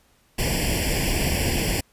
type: noise with comb filter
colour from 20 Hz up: pink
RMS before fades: -23 dBFS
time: 0.38-1.81 s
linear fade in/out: 10 ms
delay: 0.39 ms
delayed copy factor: +0.95
effects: pink hiss -61 dBFS RMS until 1.92 s + resampled to 32000 Hz